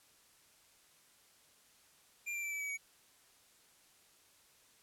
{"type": "tone with pitch steps", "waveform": "square", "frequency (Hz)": [2387, 2360, 2332, 2306, 2279, 2253], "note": ["D7", "D7", "D7", "D7", "C#7", "C#7"], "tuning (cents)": [28, 8, -13, -32, 47, 28], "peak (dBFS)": -38, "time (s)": [2.26, 2.776], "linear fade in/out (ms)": 20, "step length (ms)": 86, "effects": ["white hiss -66 dBFS RMS until 4.82 s", "low-pass 12000 Hz 12 dB/octave"]}